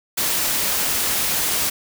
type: noise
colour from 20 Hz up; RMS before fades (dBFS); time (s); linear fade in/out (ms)
white; -21; 0.17-1.7; 10
effects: none